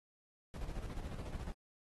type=noise with tremolo; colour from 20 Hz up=brown; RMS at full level=-41 dBFS; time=0.54-1.52 s; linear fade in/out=0 ms; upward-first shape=square; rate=14 Hz; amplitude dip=50%; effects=AAC 32 kbps